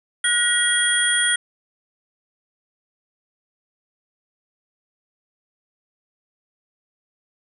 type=tone cluster; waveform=sine; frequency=1462 / 1899 / 3271 / 9180 Hz; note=F#6 / A#6 / G#7 / D9; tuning=-21 / +32 / -27 / -40 cents; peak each=-22 dBFS; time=0.24-1.36 s; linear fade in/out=5 ms; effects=none